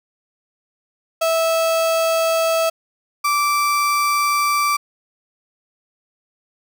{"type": "tone pair in turn", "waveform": "35% pulse", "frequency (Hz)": [654, 1167.4], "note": ["E5", "D6"], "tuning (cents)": [-14, -11], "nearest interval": "minor seventh", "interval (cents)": 1003, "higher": "second", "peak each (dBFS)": -14, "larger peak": "neither", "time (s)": [[1.21, 2.7], [3.24, 4.77]], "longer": "second", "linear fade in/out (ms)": 10, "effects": []}